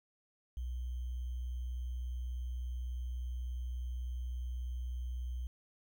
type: tone with sample-and-hold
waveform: sine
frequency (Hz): 61.74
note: B1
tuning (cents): 0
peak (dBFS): -36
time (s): 0.57-5.47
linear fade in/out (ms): 0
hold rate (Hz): 3150
effects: none